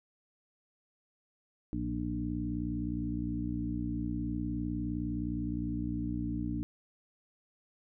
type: harmonic tone with a mistuned harmonic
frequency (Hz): 59.6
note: A#1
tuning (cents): +39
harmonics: 1 / 2 / 3 / 4 / 5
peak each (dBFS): -39 / -40 / -40 / -38 / -36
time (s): 1.73-6.63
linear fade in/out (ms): 0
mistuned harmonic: 2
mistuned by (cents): -50
effects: none